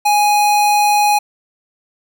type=tone; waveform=square; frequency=830.6 Hz; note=G#5; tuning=in tune; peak=-11 dBFS; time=0.05-1.19 s; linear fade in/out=10 ms; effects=none